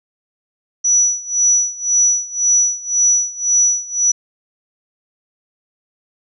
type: tone with tremolo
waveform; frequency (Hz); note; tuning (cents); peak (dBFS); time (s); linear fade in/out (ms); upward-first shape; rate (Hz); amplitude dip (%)
sine; 5900; F#8; -6; -9; 0.84-4.12; 10; sine; 1.9; 90
effects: none